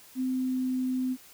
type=tone with pitch glide; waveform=sine; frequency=257.9 to 256.3 Hz; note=C4 to C4; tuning=-25 to -36 cents; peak=-26 dBFS; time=0.15-1.17 s; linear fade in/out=50 ms; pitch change=-11 cents; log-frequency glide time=0.29-0.76 s; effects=white hiss -53 dBFS RMS until 1.33 s